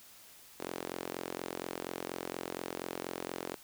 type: tone with high-pass filter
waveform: sawtooth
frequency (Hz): 44.21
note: F1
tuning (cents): +22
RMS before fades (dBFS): -41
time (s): 0.59-3.56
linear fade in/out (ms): 20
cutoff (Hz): 370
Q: 1.5
effects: white hiss -56 dBFS RMS until 3.63 s